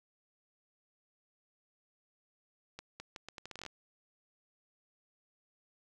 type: accelerating click train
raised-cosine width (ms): 0.2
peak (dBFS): -27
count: 13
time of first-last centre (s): 2.79-3.663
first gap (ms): 210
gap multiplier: 0.77
effects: none